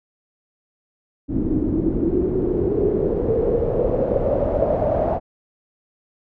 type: noise with low-pass filter sweep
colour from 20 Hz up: pink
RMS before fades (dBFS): -20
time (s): 1.28-5.2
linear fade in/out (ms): 50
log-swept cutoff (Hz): 290 to 670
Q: 7.1
effects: none

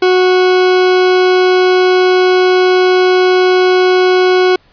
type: tone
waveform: 40% pulse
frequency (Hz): 367.7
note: F#4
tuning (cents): -11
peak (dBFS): -6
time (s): 0.02-4.56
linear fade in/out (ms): 5
effects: pink hiss -50 dBFS RMS until 4.72 s + resampled to 11025 Hz

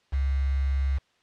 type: tone with quantisation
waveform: sine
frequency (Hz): 68.1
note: C#2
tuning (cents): -30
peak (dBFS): -22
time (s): 0.12-0.99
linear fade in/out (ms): 20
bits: 7
effects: white hiss -66 dBFS RMS until 1.22 s + low-pass 4000 Hz 12 dB/octave

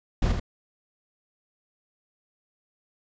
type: noise with echo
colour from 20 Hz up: brown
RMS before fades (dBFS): -22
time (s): 0.22-0.32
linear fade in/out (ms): 5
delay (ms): 79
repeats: 1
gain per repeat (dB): -5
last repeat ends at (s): 0.399
effects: resampled to 16000 Hz

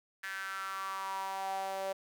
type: tone with high-pass filter sweep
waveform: sawtooth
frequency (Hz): 193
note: G3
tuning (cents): -27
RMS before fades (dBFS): -38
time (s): 0.23-1.93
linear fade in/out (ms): 10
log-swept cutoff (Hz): 1700 to 600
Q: 6.1
effects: none

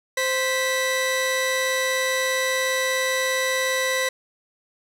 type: tone pair together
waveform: sawtooth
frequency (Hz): 521 / 1967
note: C5 / B6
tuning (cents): -7 / -7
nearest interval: octave + major seventh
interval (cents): 2300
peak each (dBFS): -20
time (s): 0.17-4.09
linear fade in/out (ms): 5
effects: low-pass 12000 Hz 12 dB/octave + 9-bit

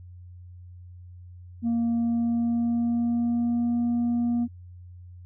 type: tone with pitch glide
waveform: sine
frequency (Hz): 233.1 to 237.9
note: A#3 to A#3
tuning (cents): 0 to +35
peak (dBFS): -19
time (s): 1.62-4.48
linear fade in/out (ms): 50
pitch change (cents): +35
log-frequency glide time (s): 1.9-3.78
effects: tanh soft clip ceiling -21 dBFS + added 89 Hz sine -42 dBFS peak until 5.25 s

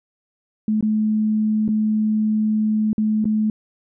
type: tone with dropouts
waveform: sine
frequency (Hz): 215.3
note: A3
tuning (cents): -37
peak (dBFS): -16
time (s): 0.68-3.5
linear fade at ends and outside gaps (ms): 2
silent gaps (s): 0.809-0.826 / 1.68-1.688 / 2.931-2.98 / 3.244-3.254
effects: none

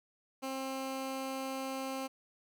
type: tone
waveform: 15% pulse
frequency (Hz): 265.9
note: C4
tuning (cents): +28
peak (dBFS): -30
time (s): 0.42-2.08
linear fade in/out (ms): 20
effects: none

